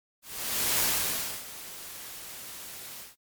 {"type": "noise with ADSR envelope", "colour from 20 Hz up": "white", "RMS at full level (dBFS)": -25, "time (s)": [0.22, 3.16], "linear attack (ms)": 580, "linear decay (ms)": 630, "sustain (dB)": -17, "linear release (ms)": 160, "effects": ["MP3 96 kbps"]}